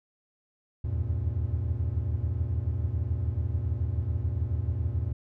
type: tone cluster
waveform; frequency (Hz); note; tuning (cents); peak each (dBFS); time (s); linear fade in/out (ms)
triangle; 76.1 / 83.1 / 94.5 / 117.4; D#2 / E2 / F#2 / A#2; -38 / +15 / +37 / +13; -30; 0.84-5.13; 10
effects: none